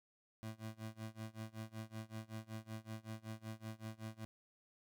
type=tone with tremolo; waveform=25% pulse; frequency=110.2 Hz; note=A2; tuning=3 cents sharp; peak=-39 dBFS; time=0.43-4.25 s; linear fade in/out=0 ms; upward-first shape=sine; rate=5.3 Hz; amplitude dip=95%; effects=none